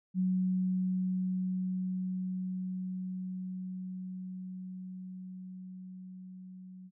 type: tone with level ramp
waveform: sine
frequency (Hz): 185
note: F#3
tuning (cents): 0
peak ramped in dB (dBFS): -26 to -46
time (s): 0.14-6.91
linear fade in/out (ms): 50
effects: none